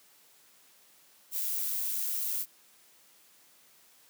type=noise with amplitude modulation; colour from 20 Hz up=violet; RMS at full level=-31 dBFS; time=1.31-2.46 s; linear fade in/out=50 ms; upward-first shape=sine; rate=99.6 Hz; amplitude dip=30%; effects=white hiss -61 dBFS RMS until 4.09 s + high-pass 150 Hz 12 dB/octave